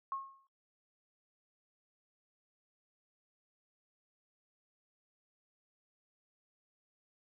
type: tone with exponential decay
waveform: sine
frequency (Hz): 1084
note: C#6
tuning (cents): -39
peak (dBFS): -33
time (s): 0.12-0.47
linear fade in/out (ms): 1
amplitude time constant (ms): 76
effects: noise-tail reverb RT60 0.3 s tail -21 dB re dry